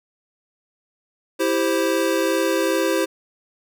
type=chord; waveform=square; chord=C major; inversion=first; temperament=equal; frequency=329.6 / 392 / 523.3 Hz; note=E4 / G4 / C5; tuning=0 / 0 / 0 cents; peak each=-23 / -24 / -23 dBFS; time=1.39-3.06 s; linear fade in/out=20 ms; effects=none